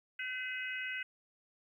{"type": "harmonic tone with a mistuned harmonic", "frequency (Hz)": 509, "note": "C5", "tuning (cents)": -48, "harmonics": [3, 4, 5, 6], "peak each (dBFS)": [-41, -41, -42, -47], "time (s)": [0.19, 1.03], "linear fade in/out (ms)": 5, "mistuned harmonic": 6, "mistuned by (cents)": -88, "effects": ["12-bit"]}